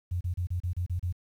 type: tone bursts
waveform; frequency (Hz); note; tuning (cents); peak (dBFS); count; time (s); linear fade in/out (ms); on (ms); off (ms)
sine; 88.7; F2; +27; -27; 8; 0.11-1.126; 10; 99; 32
effects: 10-bit